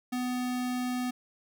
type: tone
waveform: square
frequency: 249.5 Hz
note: B3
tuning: 18 cents sharp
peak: -30 dBFS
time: 0.12-1.11 s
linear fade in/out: 10 ms
effects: none